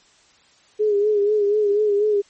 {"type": "tone with vibrato", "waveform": "sine", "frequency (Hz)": 415.3, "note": "G#4", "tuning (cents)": 0, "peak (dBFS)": -15, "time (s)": [0.79, 2.22], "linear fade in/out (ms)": 20, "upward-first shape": "sine", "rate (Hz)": 4.1, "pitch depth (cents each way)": 55, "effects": ["white hiss -55 dBFS RMS until 2.29 s", "MP3 32 kbps"]}